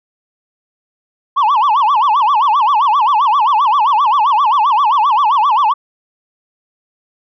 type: tone with vibrato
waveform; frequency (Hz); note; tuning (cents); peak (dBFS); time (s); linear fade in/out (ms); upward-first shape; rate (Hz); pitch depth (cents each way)
sine; 987.8; B5; 0; -6; 1.36-5.74; 20; sine; 7.6; 290
effects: tanh soft clip ceiling -8 dBFS